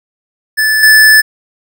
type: tone with level steps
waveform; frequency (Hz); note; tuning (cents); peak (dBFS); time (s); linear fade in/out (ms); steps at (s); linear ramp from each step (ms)
square; 1742; A6; -18; -9 / -3; 0.57-1.22; 20; 0.83; 2
effects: none